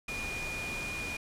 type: tone in noise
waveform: sine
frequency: 2439 Hz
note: D#7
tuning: 35 cents flat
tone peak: -36 dBFS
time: 0.08-1.17 s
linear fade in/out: 5 ms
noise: pink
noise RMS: -40 dBFS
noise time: 0.08-1.17 s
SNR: +1 dB
effects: low-pass 10000 Hz 12 dB/octave